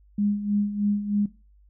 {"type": "tone with tremolo", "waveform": "sine", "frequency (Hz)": 205.4, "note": "G#3", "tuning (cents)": -19, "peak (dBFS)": -19, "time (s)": [0.18, 1.26], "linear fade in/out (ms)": 5, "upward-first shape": "sine", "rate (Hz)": 3.2, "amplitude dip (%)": 70, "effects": ["noise-tail reverb RT60 0.3 s tail -18 dB re dry", "added 50 Hz sine -53 dBFS peak until 1.69 s"]}